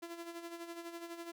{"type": "tone with tremolo", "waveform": "sawtooth", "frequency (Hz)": 338.7, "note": "E4", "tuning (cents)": 47, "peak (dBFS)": -38, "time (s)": [0.02, 1.32], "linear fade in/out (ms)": 10, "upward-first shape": "sine", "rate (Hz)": 12, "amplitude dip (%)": 60, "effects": []}